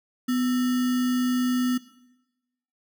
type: tone with sample-and-hold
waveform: sine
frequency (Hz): 250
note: B3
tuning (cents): +21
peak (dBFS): -21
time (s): 0.28-1.78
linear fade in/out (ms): 10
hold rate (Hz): 1575
effects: noise-tail reverb RT60 1.0 s tail -18 dB re dry